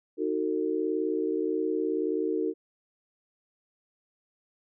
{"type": "chord", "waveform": "sine", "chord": "D# diminished", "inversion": "none", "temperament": "equal with one note detuned", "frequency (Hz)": [311.1, 370, 451.6], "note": ["D#4", "F#4", "A4"], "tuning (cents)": [0, 0, 45], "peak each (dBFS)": -30, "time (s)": [0.17, 2.54], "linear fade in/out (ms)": 50, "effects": []}